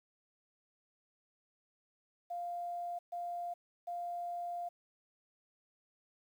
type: tone bursts at uneven times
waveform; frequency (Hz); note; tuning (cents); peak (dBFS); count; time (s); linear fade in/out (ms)
sine; 698.5; F5; 0; -37; 3; 2.3-2.99 / 3.12-3.54 / 3.87-4.69; 10
effects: 11-bit